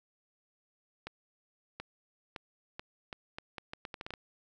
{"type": "accelerating click train", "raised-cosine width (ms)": 0.3, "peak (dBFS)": -24, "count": 14, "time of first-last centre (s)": [1.07, 4.138], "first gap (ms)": 730, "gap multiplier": 0.77, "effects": []}